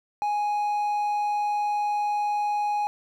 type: tone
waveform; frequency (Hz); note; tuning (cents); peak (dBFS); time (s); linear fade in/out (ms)
triangle; 830.6; G#5; 0; -21; 0.22-2.87; 0
effects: none